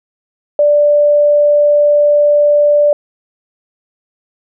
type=tone; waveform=sine; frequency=587.3 Hz; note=D5; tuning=in tune; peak=-6 dBFS; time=0.59-2.93 s; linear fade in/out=2 ms; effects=none